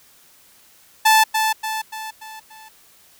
sawtooth tone with echo, 876 Hz, A5, 8 cents flat, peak -7 dBFS, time 1.05-1.24 s, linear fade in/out 10 ms, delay 290 ms, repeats 5, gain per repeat -6 dB, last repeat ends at 2.69 s, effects white hiss -52 dBFS RMS until 3.19 s

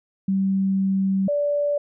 sine tone pair in turn, 192.9 / 580.9 Hz, G3 / D5, -28 / -19 cents, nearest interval octave + perfect fifth, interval 1909 cents, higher second, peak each -18 / -19 dBFS, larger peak first, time 0.28-1.28 / 1.28-1.78 s, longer first, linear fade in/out 5 ms, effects none

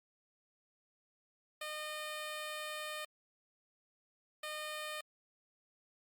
10% pulse tone bursts at uneven times, 610 Hz, D#5, 34 cents flat, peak -32 dBFS, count 2, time 1.61-3.05 / 4.43-5.01 s, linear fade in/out 5 ms, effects Opus 48 kbps

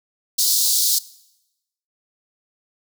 pink high-pass noise, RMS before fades -18 dBFS, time 0.38-0.99 s, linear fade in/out 10 ms, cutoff 4000 Hz, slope 48 dB/octave, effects noise-tail reverb RT60 0.9 s tail -20 dB re dry

